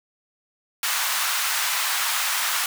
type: high-pass noise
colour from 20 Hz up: pink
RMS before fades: -24 dBFS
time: 0.83-2.66 s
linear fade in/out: 2 ms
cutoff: 970 Hz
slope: 24 dB/octave
effects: none